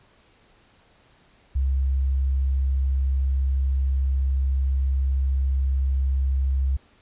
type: tone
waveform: sine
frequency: 66.9 Hz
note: C2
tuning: 39 cents sharp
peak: -19 dBFS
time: 1.55-6.77 s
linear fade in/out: 10 ms
effects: pink hiss -58 dBFS RMS until 7.01 s + resampled to 8000 Hz